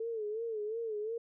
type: tone with vibrato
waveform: sine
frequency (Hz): 440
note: A4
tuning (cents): 0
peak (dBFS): -34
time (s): 0-1.18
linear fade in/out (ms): 5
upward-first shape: sine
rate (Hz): 2.8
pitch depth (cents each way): 96
effects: none